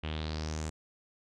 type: tone with low-pass filter sweep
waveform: sawtooth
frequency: 77.78 Hz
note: D#2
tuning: in tune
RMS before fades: -36 dBFS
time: 0.03-0.7 s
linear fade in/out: 10 ms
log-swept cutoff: 2900 to 7900 Hz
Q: 4.3
effects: none